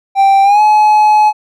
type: tone with pitch glide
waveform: triangle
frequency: 784 to 850 Hz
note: G5 to G#5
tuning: 0 to +40 cents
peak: -3 dBFS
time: 0.15-1.33 s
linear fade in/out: 50 ms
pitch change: +140 cents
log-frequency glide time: 0.43-0.61 s
effects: none